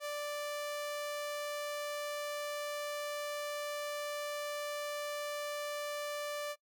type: tone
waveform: sawtooth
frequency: 587.3 Hz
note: D5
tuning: in tune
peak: -33 dBFS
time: 0-6.56 s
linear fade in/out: 50 ms
effects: noise-tail reverb RT60 0.1 s tail -21 dB re dry